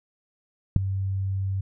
sine tone with ADSR envelope, 96.5 Hz, G2, 27 cents flat, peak -7 dBFS, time 0.76-1.61 s, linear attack 3 ms, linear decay 6 ms, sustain -17 dB, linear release 6 ms, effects none

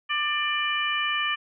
harmonic tone, 594 Hz, D5, 20 cents sharp, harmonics 2 / 3 / 4 / 5, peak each -29 / -29 / -29 / -29 dBFS, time 0.09-1.36 s, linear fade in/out 20 ms, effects none

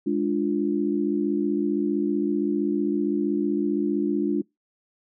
sine chord, D diminished, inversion second, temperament equal, 207.7 / 293.7 / 349.2 Hz, Ab3 / D4 / F4, 0 / 0 / 0 cents, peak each -27 / -24 / -26 dBFS, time 0.06-4.42 s, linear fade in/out 10 ms, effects noise-tail reverb RT60 0.2 s tail -26 dB re dry

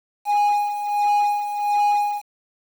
triangle tone with tremolo, 825 Hz, G#5, 12 cents flat, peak -13 dBFS, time 0.25-2.22 s, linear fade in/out 50 ms, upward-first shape sine, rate 1.4 Hz, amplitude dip 65%, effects 7-bit

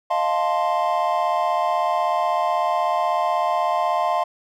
triangle chord, F dominant seventh, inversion third, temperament equal, 622.3 / 698.5 / 880 / 1046.5 Hz, Eb5 / F5 / A5 / C6, 0 / 0 / 0 / 0 cents, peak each -24 / -20 / -24 / -22 dBFS, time 0.1-4.24 s, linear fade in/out 10 ms, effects none

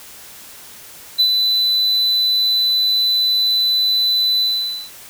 triangle tone with ADSR envelope, 3999 Hz, B7, 21 cents sharp, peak -8 dBFS, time 1.18-4.91 s, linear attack 22 ms, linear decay 75 ms, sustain -4 dB, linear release 510 ms, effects white hiss -39 dBFS RMS until 5.09 s

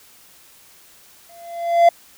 triangle tone with exponential growth, 684 Hz, F5, 36 cents flat, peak -4 dBFS, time 1.29-1.89 s, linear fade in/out 5 ms, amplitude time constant 130 ms, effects white hiss -49 dBFS RMS until 2.17 s

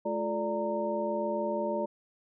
sine tone cluster, 214.6 / 347.3 / 433.6 / 586 / 922 Hz, A3 / F4 / A4 / D5 / A#5, -43 / -10 / -25 / -4 / -19 cents, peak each -36 / -36 / -39 / -31 / -36 dBFS, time 0.05-1.86 s, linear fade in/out 10 ms, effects none

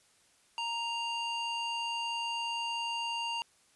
square tone with band-pass filter, 932.3 Hz, A#5, in tune, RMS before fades -35 dBFS, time 0.58-3.42 s, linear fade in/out 0 ms, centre 2600 Hz, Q 1.2, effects white hiss -66 dBFS RMS until 3.75 s + resampled to 24000 Hz

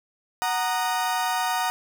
35% pulse chord, D# minor, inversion first, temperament equal with one note detuned, 740 / 932.3 / 1231.6 Hz, F#5 / A#5 / D#6, 0 / 0 / -18 cents, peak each -25 / -25 / -29 dBFS, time 0.42-1.7 s, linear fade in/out 0 ms, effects none

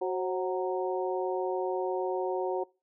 harmonic tone with a mistuned harmonic, 185.4 Hz, F#3, 4 cents sharp, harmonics 2 / 3 / 4 / 5, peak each -30 / -34 / -36 / -38 dBFS, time 0.01-2.64 s, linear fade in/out 10 ms, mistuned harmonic 3, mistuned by -61 cents, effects noise-tail reverb RT60 0.3 s tail -24 dB re dry

